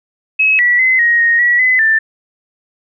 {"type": "tone with pitch steps", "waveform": "sine", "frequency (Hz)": [2568, 1950, 2044, 1882, 1865, 1931, 2020, 1776], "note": ["E7", "B6", "C7", "A#6", "A#6", "B6", "B6", "A6"], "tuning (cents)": [-46, -23, -41, 16, 0, -39, 39, 16], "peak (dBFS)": -8, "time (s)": [0.39, 1.99], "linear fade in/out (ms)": 10, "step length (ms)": 200, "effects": []}